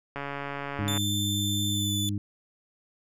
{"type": "click train", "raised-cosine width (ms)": 0.5, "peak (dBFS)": -19, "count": 116, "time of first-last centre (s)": [0.16, 0.976], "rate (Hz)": 141}
{"type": "harmonic tone", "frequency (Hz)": 101.8, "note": "G#2", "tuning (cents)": -34, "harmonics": [1, 2, 3], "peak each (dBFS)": [-29, -33, -34], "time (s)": [0.79, 2.18], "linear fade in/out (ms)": 0}
{"type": "tone with pitch glide", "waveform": "sawtooth", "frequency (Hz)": [3547, 3492], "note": ["A7", "A7"], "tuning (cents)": [13, -14], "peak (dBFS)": -26, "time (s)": [0.88, 2.09], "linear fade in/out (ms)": 0, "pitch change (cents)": -27, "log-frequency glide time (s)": [1.69, 1.94]}
{"effects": []}